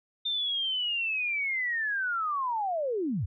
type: linear sweep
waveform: sine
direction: down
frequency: 3627 to 72 Hz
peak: -27 dBFS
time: 0.25-3.26 s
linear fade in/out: 10 ms
effects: none